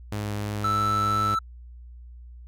sawtooth tone with vibrato, 103.83 Hz, G#2, in tune, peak -24 dBFS, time 0.12-1.35 s, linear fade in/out 5 ms, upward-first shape sine, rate 3.1 Hz, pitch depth 11 cents each way
triangle tone, 1322 Hz, E6, 5 cents sharp, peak -20 dBFS, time 0.64-1.39 s, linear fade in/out 5 ms
effects added 60 Hz sine -41 dBFS peak until 2.47 s

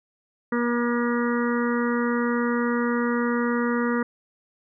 harmonic tone, 239.1 Hz, A#3, 44 cents sharp, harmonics 1 / 2 / 4 / 5 / 6 / 7 / 8, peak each -23 / -27 / -34 / -32 / -33 / -38 / -34 dBFS, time 0.52-4.03 s, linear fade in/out 5 ms, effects none

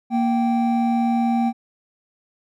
triangle tone pair together, 234.1 / 778 Hz, A#3 / G5, +8 / -13 cents, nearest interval octave + major sixth, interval 2079 cents, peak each -16 / -21 dBFS, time 0.1-1.53 s, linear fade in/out 50 ms, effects none

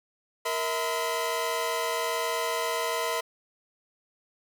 sawtooth tone cluster, 466.9 / 645 / 1015 Hz, A#4 / E5 / B5, +3 / -38 / +47 cents, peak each -28 / -28 / -27 dBFS, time 0.45-3.21 s, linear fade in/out 10 ms, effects none

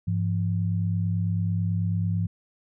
sine tone pair together, 101.38 / 170.5 Hz, G#2 / F3, -41 / -41 cents, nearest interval major sixth, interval 900 cents, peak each -24 / -27 dBFS, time 0.07-2.27 s, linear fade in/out 10 ms, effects none

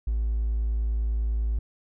triangle tone with hard clipping, 55 Hz, A1, in tune, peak -23 dBFS, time 0.07-1.59 s, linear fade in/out 5 ms, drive 3 dB, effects none

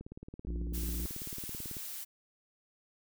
click train, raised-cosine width 3 ms, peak -32 dBFS, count 33, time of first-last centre 0.01-1.768 s, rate 18.2 Hz
harmonic tone, 58.27 Hz, A#1, in tune, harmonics 1 / 3 / 5 / 6, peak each -34 / -44 / -48 / -50 dBFS, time 0.47-1.06 s, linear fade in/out 0 ms
blue noise, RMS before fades -42 dBFS, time 0.73-2.05 s, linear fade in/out 20 ms
effects none

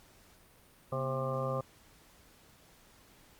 harmonic tone with a mistuned harmonic, 132.5 Hz, C3, 22 cents sharp, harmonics 1 / 2 / 3 / 4 / 5 / 6 / 8 / 9, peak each -36 / -44 / -44 / -35 / -44 / -46 / -42 / -40 dBFS, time 0.92-1.61 s, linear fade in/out 5 ms, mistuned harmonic 2, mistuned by -140 cents, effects pink hiss -61 dBFS RMS until 3.39 s + Opus 48 kbps

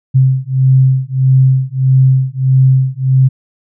sine beating tone pair, 130.81 / 132.41 Hz, C3 / C3, 0 / +21 cents, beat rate 1.6 Hz, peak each -10 dBFS, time 0.14-3.29 s, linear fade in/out 20 ms, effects none

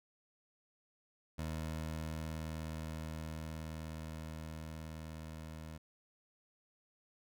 20% pulse tone with level ramp, 79.2 Hz, D#2, 31 cents sharp, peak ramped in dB -33 to -41 dBFS, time 1.38-5.78 s, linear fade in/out 10 ms, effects none

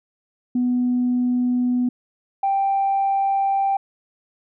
sine tone pair in turn, 247.4 / 785.4 Hz, B3 / G5, +3 / +3 cents, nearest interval octave + minor sixth, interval 2000 cents, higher second, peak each -16 dBFS, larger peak neither, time 0.55-1.89 / 2.43-3.77 s, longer neither, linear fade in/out 5 ms, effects tanh soft clip ceiling -13 dBFS

